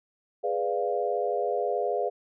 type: chord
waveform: sine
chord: G# diminished seventh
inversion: none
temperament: equal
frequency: 415.3 / 493.9 / 587.3 / 698.5 Hz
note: G#4 / B4 / D5 / F5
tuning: 0 / 0 / 0 / 0 cents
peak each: -30 / -30 / -32 / -30 dBFS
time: 0.43-2.1 s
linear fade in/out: 20 ms
effects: none